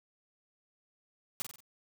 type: noise with echo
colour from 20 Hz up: white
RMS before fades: -35 dBFS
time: 1.4-1.42 s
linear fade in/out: 0 ms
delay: 46 ms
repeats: 4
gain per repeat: -6 dB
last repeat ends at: 1.604 s
effects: none